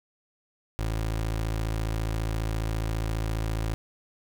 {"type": "tone", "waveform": "25% pulse", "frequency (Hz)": 54.7, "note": "A1", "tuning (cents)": -9, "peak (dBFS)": -23, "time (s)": [0.79, 3.74], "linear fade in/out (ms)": 0, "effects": []}